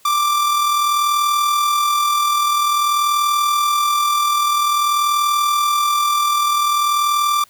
45% pulse tone with amplitude modulation, 1178 Hz, D6, 5 cents sharp, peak -13 dBFS, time 0.05-7.44 s, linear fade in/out 5 ms, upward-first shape sine, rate 40.5 Hz, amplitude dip 35%, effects white hiss -52 dBFS RMS until 7.49 s

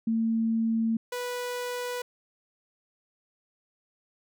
sine / sawtooth tone pair in turn, 225.7 / 491.7 Hz, A3 / B4, +44 / -8 cents, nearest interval octave + minor second, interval 1348 cents, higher second, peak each -23 / -27 dBFS, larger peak first, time 0.07-0.97 / 1.12-2.02 s, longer neither, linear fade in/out 5 ms, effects none

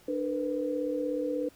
sine tone cluster, 296.6 / 463.4 / 500 Hz, D4 / A#4 / B4, +17 / -10 / +21 cents, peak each -32 / -37 / -31 dBFS, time 0.08-1.49 s, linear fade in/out 5 ms, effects pink hiss -59 dBFS RMS until 1.55 s

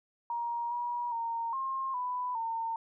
sine tone with pitch steps, 943 / 961 / 923 / 1066 / 994 / 910 Hz, A#5 / B5 / A#5 / C6 / B5 / A#5, +20 / -48 / -17 / +32 / +11 / -42 cents, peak -31 dBFS, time 0.3-2.76 s, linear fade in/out 2 ms, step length 410 ms, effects none

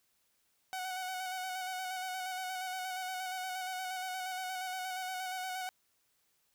sawtooth tone with vibrato, 744 Hz, F#5, 9 cents sharp, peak -33 dBFS, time 0.73-5.69 s, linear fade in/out 0 ms, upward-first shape square, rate 8.5 Hz, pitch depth 23 cents each way, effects white hiss -75 dBFS RMS until 6.54 s

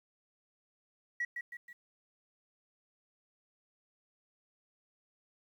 sine tone with echo, 1926 Hz, B6, 44 cents flat, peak -30 dBFS, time 1.2-1.25 s, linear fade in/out 5 ms, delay 160 ms, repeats 3, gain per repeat -6 dB, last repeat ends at 1.73 s, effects tanh soft clip ceiling -28 dBFS + 11-bit

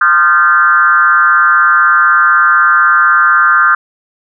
sine tone with frequency modulation, 1384 Hz, F6, 16 cents flat, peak -5 dBFS, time 0.01-3.75 s, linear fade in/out 5 ms, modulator 164 Hz, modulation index 1.3, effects none

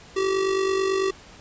square tone with amplitude modulation, 384.7 Hz, G4, 33 cents flat, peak -19 dBFS, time 0.16-1.11 s, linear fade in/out 10 ms, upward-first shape sine, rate 49.1 Hz, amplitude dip 55%, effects pink hiss -47 dBFS RMS until 1.4 s + resampled to 16000 Hz

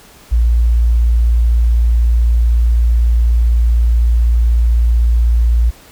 sine tone, 58 Hz, A#1, 8 cents flat, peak -8 dBFS, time 0.31-5.71 s, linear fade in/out 20 ms, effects pink hiss -42 dBFS RMS until 5.91 s

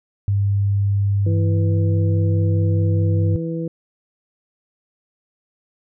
sine tone, 100 Hz, G2, 35 cents sharp, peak -15 dBFS, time 0.28-3.36 s, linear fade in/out 0 ms
harmonic tone, 164.81 Hz, E3, in tune, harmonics 1 / 2 / 3, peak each -24 / -27 / -29 dBFS, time 1.26-3.68 s, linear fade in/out 5 ms
effects none

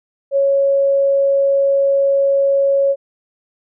sine tone, 553 Hz, C#5, 4 cents flat, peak -11 dBFS, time 0.31-2.96 s, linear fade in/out 50 ms, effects none

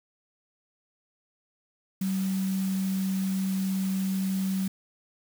sine tone in noise, 190.9 Hz, G3, 46 cents flat, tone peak -25 dBFS, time 2.01-4.68 s, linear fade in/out 5 ms, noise white, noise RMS -42 dBFS, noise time 2.01-4.68 s, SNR +14 dB, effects none

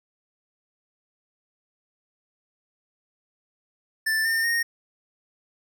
square tone with pitch steps, 1767 / 1810.4 / 1854.8 Hz, A6 / A6 / A#6, +7 / +49 / -9 cents, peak -22 dBFS, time 4.06-4.63 s, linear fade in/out 10 ms, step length 190 ms, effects none

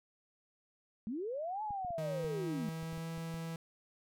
sine linear two-way sweep, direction up then down, 200 to 873 to 200 Hz, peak -36 dBFS, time 1.07-2.69 s, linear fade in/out 0 ms, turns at 1.63 s
clicks, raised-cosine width 5 ms, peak -37 dBFS, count 9, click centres 1.707 / 1.848 / 1.906 / 2.245 / 2.83 / 2.93 / 2.978 / 3.179 / 3.342 s
45% pulse tone with pitch glide, 157.4 to 164.37 Hz, D#3 to E3, +20 to -5 cents, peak -39 dBFS, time 1.98-3.56 s, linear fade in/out 2 ms, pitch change +75 cents, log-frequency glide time 2.12-3.11 s
effects none

